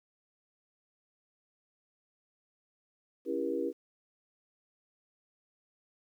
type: chord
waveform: sine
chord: C# diminished seventh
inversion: none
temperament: just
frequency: 277.2 / 332.6 / 399.1 / 479 Hz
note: C#4 / E4 / G4 / Bb4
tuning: 0 / +16 / +31 / +47 cents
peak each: -37 / -35 / -36 / -35 dBFS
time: 3.25-3.73 s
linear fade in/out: 50 ms
effects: 11-bit